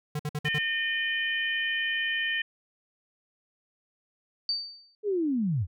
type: tone bursts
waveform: square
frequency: 149.5 Hz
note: D3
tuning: 31 cents sharp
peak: -29 dBFS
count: 5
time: 0.15-0.586 s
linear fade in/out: 5 ms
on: 44 ms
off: 54 ms
type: harmonic tone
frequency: 609 Hz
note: D#5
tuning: 37 cents flat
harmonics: 3 / 4 / 5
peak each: -28 / -34 / -32 dBFS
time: 0.45-2.42 s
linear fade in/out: 5 ms
type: tone with exponential decay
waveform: sine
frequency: 4602 Hz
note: D8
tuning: 36 cents flat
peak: -23 dBFS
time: 4.49-4.95 s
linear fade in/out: 1 ms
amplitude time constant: 99 ms
type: linear sweep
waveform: sine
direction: down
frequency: 432.5 to 75.7 Hz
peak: -24 dBFS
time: 5.03-5.67 s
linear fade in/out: 50 ms
effects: none